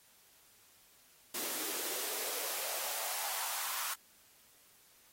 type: noise with high-pass filter sweep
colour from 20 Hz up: white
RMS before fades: -38 dBFS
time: 1.34-3.94 s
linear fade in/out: 5 ms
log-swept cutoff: 290 to 1100 Hz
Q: 2.8
effects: white hiss -64 dBFS RMS until 5.12 s + AAC 48 kbps